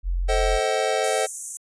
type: tone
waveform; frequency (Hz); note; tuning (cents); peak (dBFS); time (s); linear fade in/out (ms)
sine; 44; F1; +14; -21; 0.03-0.6; 50
type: chord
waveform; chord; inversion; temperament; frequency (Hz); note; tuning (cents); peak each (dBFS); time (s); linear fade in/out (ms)
square; A diminished seventh; none; just; 440 / 528 / 633.6 / 760.3; A4 / C5 / Eb5 / Gb5; 0 / +16 / +31 / +47; -27; 0.28-1.27; 20
type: high-pass noise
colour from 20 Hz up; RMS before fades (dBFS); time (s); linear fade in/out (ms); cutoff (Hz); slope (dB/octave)
white; -29; 1.04-1.57; 0; 6200; 96
effects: resampled to 22050 Hz